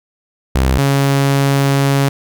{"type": "tone pair in turn", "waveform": "sawtooth", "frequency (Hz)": [65.41, 138.6], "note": ["C2", "C#3"], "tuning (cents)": [0, 0], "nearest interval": "octave + minor second", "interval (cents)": 1300, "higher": "second", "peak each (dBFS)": -7, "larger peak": "neither", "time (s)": [[0.55, 0.78], [0.78, 2.09]], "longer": "second", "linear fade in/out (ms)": 5, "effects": []}